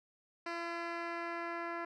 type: tone with low-pass filter sweep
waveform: 10% pulse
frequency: 339.5 Hz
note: F4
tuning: 49 cents flat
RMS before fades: -40 dBFS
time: 0.46-1.85 s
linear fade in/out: 5 ms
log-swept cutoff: 3900 to 1800 Hz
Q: 1
effects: none